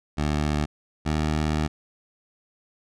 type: tone pair in turn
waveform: 15% pulse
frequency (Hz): 74.8 / 76.86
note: D2 / D#2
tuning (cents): +32 / -21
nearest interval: unison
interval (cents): 47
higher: second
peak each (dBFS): -16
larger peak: neither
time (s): 0.17-0.66 / 1.05-1.68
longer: second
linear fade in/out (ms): 20
effects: low-pass 7000 Hz 12 dB/octave